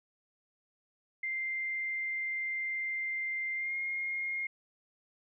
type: tone with pitch glide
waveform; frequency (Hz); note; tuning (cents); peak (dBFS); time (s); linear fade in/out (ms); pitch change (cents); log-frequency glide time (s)
sine; 2093 to 2136; C7 to C7; 0 to +35; -32; 1.23-4.47; 5; +35; 3.56-3.75
effects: none